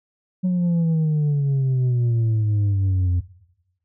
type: exponential sweep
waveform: sine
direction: down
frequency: 185 to 87.31 Hz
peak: -14 dBFS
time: 0.43-3.21 s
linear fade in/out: 20 ms
effects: noise-tail reverb RT60 0.9 s tail -18 dB re dry + tanh soft clip ceiling -16 dBFS